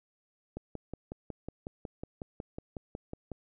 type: click train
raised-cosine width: 2 ms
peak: -25 dBFS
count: 16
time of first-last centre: 0.57-3.317 s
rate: 5.46 Hz
effects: none